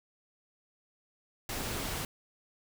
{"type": "noise", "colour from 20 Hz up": "pink", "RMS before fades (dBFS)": -36, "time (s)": [1.49, 2.05], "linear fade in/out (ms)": 2, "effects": []}